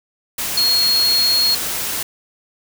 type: tone in noise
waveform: sine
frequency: 4300 Hz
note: C8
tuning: 47 cents sharp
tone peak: -13 dBFS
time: 0.57-1.55 s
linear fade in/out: 5 ms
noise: white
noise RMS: -23 dBFS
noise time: 0.38-2.03 s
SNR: +7 dB
effects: none